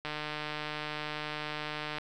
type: click train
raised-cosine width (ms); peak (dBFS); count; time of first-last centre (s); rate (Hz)
0.3; -20; 293; 0.05-1.984; 151
effects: none